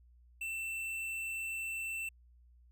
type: tone with tanh clipping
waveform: sine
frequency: 2678 Hz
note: E7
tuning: 27 cents sharp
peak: -38 dBFS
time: 0.41-2.09 s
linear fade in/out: 5 ms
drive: 13 dB
effects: added 60 Hz sine -59 dBFS peak until 2.71 s